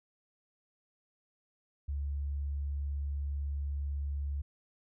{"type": "tone", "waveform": "sine", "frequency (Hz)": 71, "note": "C#2", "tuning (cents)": 42, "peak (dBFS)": -32, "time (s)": [1.88, 4.42], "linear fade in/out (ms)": 10, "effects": []}